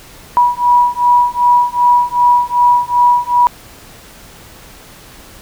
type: beating tone pair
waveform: sine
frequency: 971 / 973.6 Hz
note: B5 / B5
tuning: -30 / -25 cents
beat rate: 2.6 Hz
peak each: -11 dBFS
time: 0.37-3.47 s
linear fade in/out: 0 ms
effects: pink hiss -38 dBFS RMS until 5.41 s